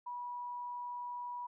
sine tone, 974 Hz, B5, 24 cents flat, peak -39 dBFS, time 0.06-1.47 s, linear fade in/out 10 ms, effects none

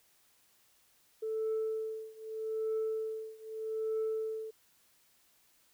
sine tone with tremolo, 440 Hz, A4, in tune, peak -28 dBFS, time 1.22-4.51 s, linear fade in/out 10 ms, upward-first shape triangle, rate 0.81 Hz, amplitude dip 95%, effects tanh soft clip ceiling -28 dBFS + white hiss -68 dBFS RMS until 5.73 s

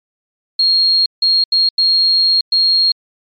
sine tone bursts at uneven times, 4258 Hz, C8, 30 cents sharp, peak -9 dBFS, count 5, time 0.59-1.06 / 1.22-1.44 / 1.52-1.69 / 1.78-2.41 / 2.52-2.92 s, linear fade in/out 5 ms, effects MP3 48 kbps

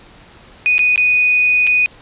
sine tone with dropouts, 2482 Hz, D#7, 5 cents flat, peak -10 dBFS, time 0.66-1.86 s, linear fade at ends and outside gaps 0 ms, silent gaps 0.781-0.792 / 0.959-0.977 / 1.668-1.673 s, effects pink hiss -43 dBFS RMS until 2.01 s + resampled to 8000 Hz

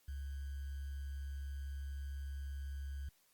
sine tone with sample-and-hold, 69 Hz, C#2, 7 cents flat, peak -40 dBFS, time 0.08-3.09 s, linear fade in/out 5 ms, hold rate 1575 Hz, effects white hiss -72 dBFS RMS until 3.33 s + Opus 48 kbps

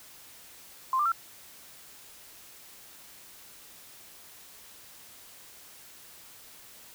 sine tone with pitch steps, 1046.5 / 1188.3 / 1349.3 Hz, C6 / D6 / E6, 0 / +20 / +40 cents, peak -23 dBFS, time 0.93-1.119 s, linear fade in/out 2 ms, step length 63 ms, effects white hiss -51 dBFS RMS until 6.94 s

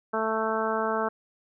harmonic tone, 220.8 Hz, A3, 6 cents sharp, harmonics 1 / 2 / 3 / 4 / 5 / 6 / 7, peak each -34 / -30 / -31 / -32 / -33 / -32 / -36 dBFS, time 0.13-1.09 s, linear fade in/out 10 ms, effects none

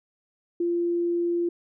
sine tone, 344.8 Hz, F4, 22 cents flat, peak -22 dBFS, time 0.6-1.49 s, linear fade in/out 5 ms, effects none

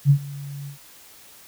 sine tone with ADSR envelope, 141.6 Hz, C#3, 37 cents sharp, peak -9 dBFS, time 0.05-0.78 s, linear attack 51 ms, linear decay 81 ms, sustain -22 dB, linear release 110 ms, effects white hiss -48 dBFS RMS until 1.47 s

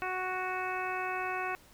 harmonic tone, 370 Hz, F#4, in tune, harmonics 1 / 2 / 3 / 4 / 5 / 6 / 7, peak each -40 / -37 / -38 / -39 / -43 / -44 / -41 dBFS, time 0.02-1.55 s, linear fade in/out 0 ms, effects pink hiss -59 dBFS RMS until 1.73 s

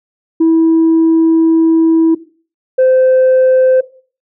sine tone pair in turn, 325.8 / 517.2 Hz, E4 / C5, -20 / -20 cents, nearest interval minor sixth, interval 800 cents, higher second, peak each -4 dBFS, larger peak neither, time 0.4-2.15 / 2.78-3.81 s, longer first, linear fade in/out 10 ms, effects noise-tail reverb RT60 0.4 s tail -17 dB re dry + tanh soft clip ceiling -4 dBFS

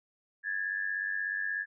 sine tone pair together, 1661.2 / 1757.8 Hz, G#6 / A6, 0 / -2 cents, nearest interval minor second, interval 98 cents, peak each -33 / -34 dBFS, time 0.43-1.66 s, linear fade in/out 50 ms, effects none

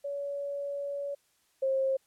sine tone pair in turn, 566 / 534.2 Hz, C#5 / C5, +36 / +36 cents, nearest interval minor second, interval 100 cents, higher first, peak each -32 / -25 dBFS, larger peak second, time 0.04-1.15 / 1.62-1.97 s, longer first, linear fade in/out 10 ms, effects white hiss -70 dBFS RMS until 2.06 s + low-pass 12000 Hz 12 dB/octave

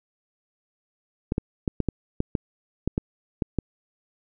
clicks, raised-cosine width 3 ms, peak -10 dBFS, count 11, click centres 1.321 / 1.381 / 1.678 / 1.803 / 1.887 / 2.204 / 2.352 / 2.876 / 2.979 / 3.422 / 3.587 s, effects none

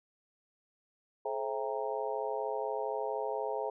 harmonic tone with a mistuned harmonic, 132.8 Hz, C3, 26 cents sharp, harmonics 3 / 4 / 5 / 6 / 7, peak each -37 / -38 / -39 / -40 / -40 dBFS, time 1.25-3.7 s, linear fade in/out 5 ms, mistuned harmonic 3, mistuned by +120 cents, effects none

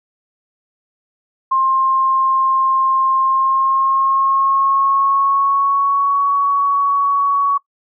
sine tone with pitch glide, 1060 to 1121.7 Hz, C6 to C#6, +22 to +20 cents, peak -12 dBFS, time 1.51-7.58 s, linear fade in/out 10 ms, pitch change +98 cents, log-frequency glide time 3.2-6.25 s, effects noise-tail reverb RT60 0.1 s tail -21 dB re dry

